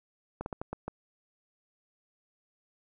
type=slowing click train; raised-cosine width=1 ms; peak=-21 dBFS; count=6; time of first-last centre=0.41-0.88 s; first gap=51 ms; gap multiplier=1.31; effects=none